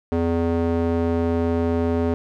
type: tone with band-pass filter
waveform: square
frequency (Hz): 83.8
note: E2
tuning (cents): +29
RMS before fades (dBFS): -21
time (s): 0.12-2.14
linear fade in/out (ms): 0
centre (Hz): 380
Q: 1.2
effects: none